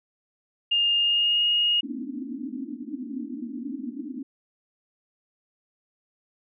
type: tone with pitch glide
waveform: sine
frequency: 2822 to 2865 Hz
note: F7 to F7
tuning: +17 to +44 cents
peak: -19 dBFS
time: 0.71-1.81 s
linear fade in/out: 10 ms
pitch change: +27 cents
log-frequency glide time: 0.96-1.45 s
type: band-pass noise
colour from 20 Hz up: pink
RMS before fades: -34 dBFS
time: 1.83-4.23 s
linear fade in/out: 5 ms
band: 230 to 310 Hz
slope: 96 dB/octave
effects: none